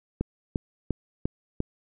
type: click train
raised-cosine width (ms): 3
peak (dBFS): -13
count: 5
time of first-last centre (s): 0.21-1.604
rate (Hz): 2.87
effects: none